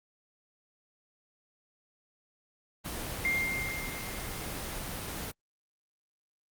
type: noise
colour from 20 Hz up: pink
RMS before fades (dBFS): -37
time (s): 2.84-5.32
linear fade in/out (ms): 20
type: tone with exponential decay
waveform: sine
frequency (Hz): 2111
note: C7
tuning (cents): +15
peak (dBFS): -25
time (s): 3.25-5.14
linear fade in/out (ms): 0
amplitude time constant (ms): 410
effects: Opus 24 kbps